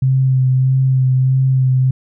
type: tone with vibrato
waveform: sine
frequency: 130.81 Hz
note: C3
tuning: in tune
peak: -10 dBFS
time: 0.02-1.91 s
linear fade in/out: 5 ms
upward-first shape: sine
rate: 1.6 Hz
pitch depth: 20 cents each way
effects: none